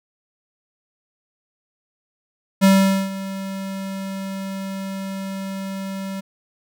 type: tone with ADSR envelope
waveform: square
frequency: 193.6 Hz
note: G3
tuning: 21 cents flat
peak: -10 dBFS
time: 2.61-6.21 s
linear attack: 30 ms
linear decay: 450 ms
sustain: -17 dB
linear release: 14 ms
effects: none